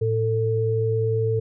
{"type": "tone pair together", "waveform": "sine", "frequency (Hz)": [111.4, 445.6], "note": ["A2", "A4"], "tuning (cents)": [22, 22], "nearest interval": "2 octaves", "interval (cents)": 2400, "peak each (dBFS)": -22, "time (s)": [0.01, 1.4], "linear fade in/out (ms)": 10, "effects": []}